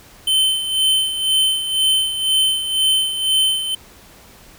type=tone with tremolo; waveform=square; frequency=3074 Hz; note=G7; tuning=35 cents flat; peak=-13 dBFS; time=0.27-3.75 s; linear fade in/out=5 ms; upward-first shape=sine; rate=2 Hz; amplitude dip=65%; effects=pink hiss -45 dBFS RMS until 4.58 s